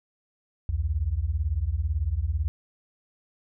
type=beating tone pair; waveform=sine; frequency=65.41 / 83.41 Hz; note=C2 / E2; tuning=0 / +21 cents; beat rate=18 Hz; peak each=-27 / -26 dBFS; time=0.69-2.48 s; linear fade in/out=0 ms; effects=none